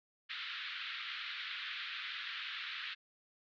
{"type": "band-pass noise", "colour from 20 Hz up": "white", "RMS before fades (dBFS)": -43, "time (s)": [0.29, 2.95], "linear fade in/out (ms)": 20, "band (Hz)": [1300, 3900], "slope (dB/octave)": 48, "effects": []}